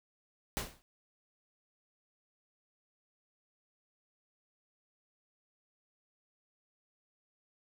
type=noise with exponential decay; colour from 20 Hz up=pink; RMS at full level=-32 dBFS; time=0.57-0.82 s; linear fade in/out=0 ms; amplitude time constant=53 ms; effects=none